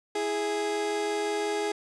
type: tone pair together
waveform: 30% pulse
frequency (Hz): 329.6 / 415.3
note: E4 / G#4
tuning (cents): 0 / 0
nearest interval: major third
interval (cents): 400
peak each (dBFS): -32 / -25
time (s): 0.15-1.72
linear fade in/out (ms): 5
effects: resampled to 22050 Hz + 9-bit